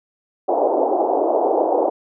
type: band-pass noise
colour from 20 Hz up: white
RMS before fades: -18 dBFS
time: 0.48-1.9 s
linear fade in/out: 10 ms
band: 310 to 820 Hz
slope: 48 dB/octave
effects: none

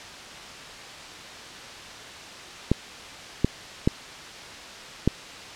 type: clicks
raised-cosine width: 3 ms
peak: -5 dBFS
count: 4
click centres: 2.716 / 3.446 / 3.875 / 5.076 s
effects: white hiss -40 dBFS RMS until 5.55 s + low-pass 5000 Hz 12 dB/octave

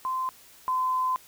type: tone pair in turn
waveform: sine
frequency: 1035 / 1024.3 Hz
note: C6 / C6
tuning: -19 / -37 cents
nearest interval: unison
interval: 18 cents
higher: first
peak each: -26 / -23 dBFS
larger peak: second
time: 0.05-0.29 / 0.68-1.16 s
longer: second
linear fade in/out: 0 ms
effects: white hiss -53 dBFS RMS until 1.27 s

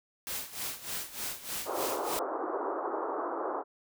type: noise with tremolo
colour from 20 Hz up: white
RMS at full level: -35 dBFS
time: 0.27-2.19 s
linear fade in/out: 0 ms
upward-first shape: sine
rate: 3.3 Hz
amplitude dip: 80%
type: band-pass noise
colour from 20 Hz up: pink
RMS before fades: -34 dBFS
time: 1.65-3.64 s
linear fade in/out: 50 ms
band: 320 to 1300 Hz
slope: 48 dB/octave
effects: none

